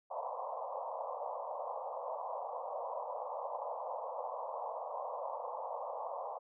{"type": "band-pass noise", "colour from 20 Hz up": "pink", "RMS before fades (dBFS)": -41, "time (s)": [0.1, 6.39], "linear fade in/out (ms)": 20, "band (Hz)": [500, 1100], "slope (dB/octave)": 96, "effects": []}